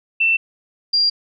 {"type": "tone pair in turn", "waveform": "sine", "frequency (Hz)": [2679, 4773], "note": ["E7", "D8"], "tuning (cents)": [27, 27], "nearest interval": "minor seventh", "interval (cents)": 1000, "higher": "second", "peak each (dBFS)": -13, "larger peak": "neither", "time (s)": [[0.2, 0.37], [0.93, 1.1]], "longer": "neither", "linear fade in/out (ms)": 10, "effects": []}